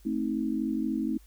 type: chord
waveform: sine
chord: A diminished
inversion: none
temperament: just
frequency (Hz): 220 / 264 / 316.8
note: A3 / C4 / Eb4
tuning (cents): 0 / +16 / +31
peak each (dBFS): -31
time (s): 0.05-1.18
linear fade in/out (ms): 10
effects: added 50 Hz sine -52 dBFS peak until 1.26 s + white hiss -63 dBFS RMS until 1.26 s